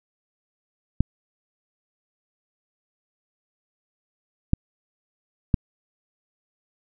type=clicks; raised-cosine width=5 ms; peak=-5 dBFS; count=3; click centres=1.006 / 4.534 / 5.542 s; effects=none